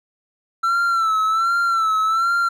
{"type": "tone with vibrato", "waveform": "triangle", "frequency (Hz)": 1338, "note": "E6", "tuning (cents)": 25, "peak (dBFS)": -14, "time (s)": [0.63, 2.49], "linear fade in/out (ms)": 10, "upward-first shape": "sine", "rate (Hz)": 1.3, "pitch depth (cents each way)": 64, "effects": []}